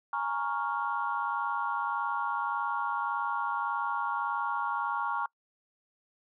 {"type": "chord", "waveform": "sine", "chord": "Bb minor seventh", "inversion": "third", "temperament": "equal", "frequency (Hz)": [830.6, 932.3, 1108.7, 1396.9], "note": ["Ab5", "Bb5", "Db6", "F6"], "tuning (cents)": [0, 0, 0, 0], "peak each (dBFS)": [-36, -33, -33, -35], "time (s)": [0.13, 5.26], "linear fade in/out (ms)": 2, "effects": ["noise-tail reverb RT60 0.1 s tail -25 dB re dry", "tanh soft clip ceiling -18 dBFS"]}